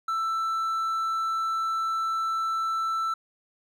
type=tone; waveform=triangle; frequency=1328 Hz; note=E6; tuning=12 cents sharp; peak=-23 dBFS; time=0.08-3.14 s; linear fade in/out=5 ms; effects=none

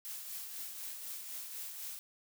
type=noise with tremolo; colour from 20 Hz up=blue; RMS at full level=-42 dBFS; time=0.05-1.99 s; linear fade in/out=0 ms; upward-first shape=triangle; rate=4 Hz; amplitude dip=45%; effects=none

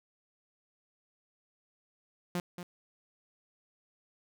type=tone with echo; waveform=sawtooth; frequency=176.7 Hz; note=F3; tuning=21 cents sharp; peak=-27 dBFS; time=2.35-2.4 s; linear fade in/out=2 ms; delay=230 ms; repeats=1; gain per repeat=-9 dB; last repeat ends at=2.63 s; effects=none

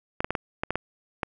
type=clicks; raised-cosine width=0.5 ms; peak=-11 dBFS; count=8; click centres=0.205 / 0.245 / 0.306 / 0.352 / 0.635 / 0.706 / 0.756 / 1.232 s; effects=none

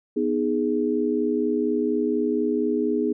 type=chord; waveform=sine; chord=G# minor; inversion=first; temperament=equal; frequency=246.9 / 311.1 / 415.3 Hz; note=B3 / D#4 / G#4; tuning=0 / 0 / 0 cents; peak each=-25 / -25 / -24 dBFS; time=0.16-3.13 s; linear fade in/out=10 ms; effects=none

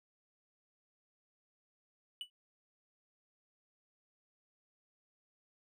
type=tone with exponential decay; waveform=triangle; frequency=2960 Hz; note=F#7; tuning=in tune; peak=-34 dBFS; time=2.21-2.3 s; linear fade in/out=1 ms; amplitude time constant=18 ms; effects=none

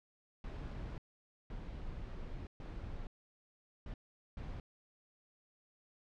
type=noise bursts at uneven times; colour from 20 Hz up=brown; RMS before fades=-44 dBFS; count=5; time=0.44-0.98 / 1.5-2.47 / 2.6-3.07 / 3.86-3.94 / 4.37-4.6 s; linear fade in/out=2 ms; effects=low-pass 4000 Hz 12 dB/octave

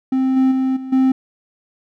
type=tone with level steps; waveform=triangle; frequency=262.2 Hz; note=C4; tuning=4 cents sharp; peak=-12 / -9 / -13 / -24 / -9 dBFS; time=0.12-1.12 s; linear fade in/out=5 ms; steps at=0.36 / 0.51 / 0.76 / 0.92 s; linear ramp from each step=10 ms; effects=none

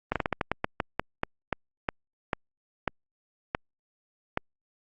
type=slowing click train; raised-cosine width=0.5 ms; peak=-10 dBFS; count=17; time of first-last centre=0.12-4.374 s; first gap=37 ms; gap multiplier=1.23; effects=Opus 32 kbps

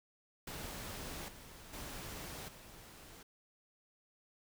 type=noise with level steps; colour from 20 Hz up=pink; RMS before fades=-45 / -54 / -46 / -55 dBFS; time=0.47-3.23 s; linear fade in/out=5 ms; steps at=1.28 / 1.73 / 2.48 s; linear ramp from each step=5 ms; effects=none

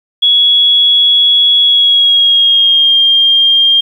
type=tone with pitch glide; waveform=sine; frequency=3355 to 3207 Hz; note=G#7 to G7; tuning=+17 to +39 cents; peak=-5 dBFS; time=0.22-3.81 s; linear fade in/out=10 ms; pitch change=-78 cents; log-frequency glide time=1.61-2.98 s; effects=7-bit

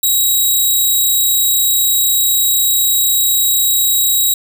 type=tone; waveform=5% pulse; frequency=3834 Hz; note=A#7; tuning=48 cents sharp; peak=-3 dBFS; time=0.03-4.34 s; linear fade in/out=5 ms; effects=none

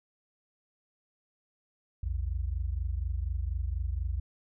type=tone pair together; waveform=sine; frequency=58.27 / 82.41 Hz; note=A#1 / E2; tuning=0 / 0 cents; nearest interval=tritone; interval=600 cents; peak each=-31 / -33 dBFS; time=2.03-4.2 s; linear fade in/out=5 ms; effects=none

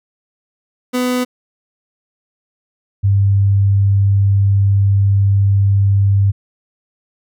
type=tone pair in turn; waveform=30% pulse / sine; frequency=250 / 99.21 Hz; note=B3 / G2; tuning=+21 / +21 cents; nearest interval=octave + major third; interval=1600 cents; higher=first; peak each=-12 / -9 dBFS; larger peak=second; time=0.93-1.25 / 3.03-6.32 s; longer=second; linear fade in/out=20 ms; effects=none

